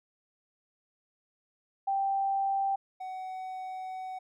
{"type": "tone pair in turn", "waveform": ["sine", "triangle"], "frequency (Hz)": [784, 749.7], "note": ["G5", "F#5"], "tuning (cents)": [0, 23], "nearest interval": "minor second", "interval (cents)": 77, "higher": "first", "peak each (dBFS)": [-26, -34], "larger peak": "first", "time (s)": [[1.87, 2.76], [3, 4.19]], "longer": "second", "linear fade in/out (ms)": 10, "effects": []}